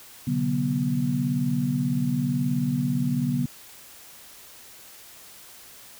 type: tone cluster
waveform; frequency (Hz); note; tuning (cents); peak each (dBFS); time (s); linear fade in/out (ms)
sine; 126.5 / 144.7 / 185.7 / 242.7; B2 / D3 / F#3 / B3; +42 / -25 / +7 / -30; -32 / -26 / -31 / -25; 0.27-3.46; 5
effects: white hiss -47 dBFS RMS until 5.99 s